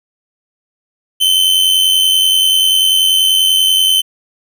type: tone with amplitude modulation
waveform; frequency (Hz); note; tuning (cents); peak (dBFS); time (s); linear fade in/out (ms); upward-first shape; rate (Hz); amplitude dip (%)
45% pulse; 3069; G7; -37; -6; 1.2-4.02; 20; sine; 90.3; 50
effects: none